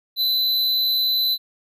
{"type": "tone with amplitude modulation", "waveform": "square", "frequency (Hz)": 4015, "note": "B7", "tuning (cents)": 28, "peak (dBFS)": -16, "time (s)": [0.16, 1.38], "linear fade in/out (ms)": 50, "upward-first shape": "sine", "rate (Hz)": 207, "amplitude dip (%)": 50, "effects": []}